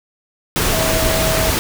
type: tone in noise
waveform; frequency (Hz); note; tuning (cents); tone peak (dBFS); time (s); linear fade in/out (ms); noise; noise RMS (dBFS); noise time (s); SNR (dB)
sine; 643; E5; -43; -20; 0.73-1.51; 0; pink; -17; 0.56-1.59; -6
effects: none